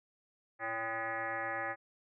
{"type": "tone with frequency modulation", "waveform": "sine", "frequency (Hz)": 1244.5, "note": "D#6", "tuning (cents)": 0, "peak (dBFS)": -34, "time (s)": [0.59, 1.76], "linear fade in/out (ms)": 50, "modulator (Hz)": 227, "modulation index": 3.4, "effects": []}